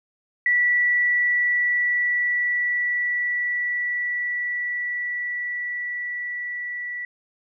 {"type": "tone with level ramp", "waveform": "sine", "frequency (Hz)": 1954, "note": "B6", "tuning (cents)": -19, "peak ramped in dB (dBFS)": [-16, -28], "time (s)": [0.46, 7.05], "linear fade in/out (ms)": 2, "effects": []}